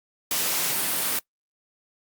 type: high-pass noise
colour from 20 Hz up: white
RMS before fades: -25 dBFS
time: 0.31-1.19 s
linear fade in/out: 2 ms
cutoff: 120 Hz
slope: 96 dB/octave
effects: noise-tail reverb RT60 0.1 s tail -22 dB re dry + Opus 48 kbps